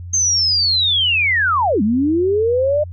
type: linear two-way sweep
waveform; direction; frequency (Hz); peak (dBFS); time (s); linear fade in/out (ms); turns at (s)
sine; down then up; 6380 to 197 to 611; -13; 0.13-2.84; 10; 1.82
effects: added 88 Hz sine -28 dBFS peak until 2.92 s